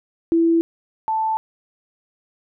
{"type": "tone pair in turn", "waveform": "sine", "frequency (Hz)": [332.2, 880.7], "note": ["E4", "A5"], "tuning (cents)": [13, 1], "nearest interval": "octave + perfect fourth", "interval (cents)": 1688, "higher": "second", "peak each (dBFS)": [-13, -18], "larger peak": "first", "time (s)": [[0.32, 0.61], [1.08, 1.37]], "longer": "neither", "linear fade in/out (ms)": 0, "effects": []}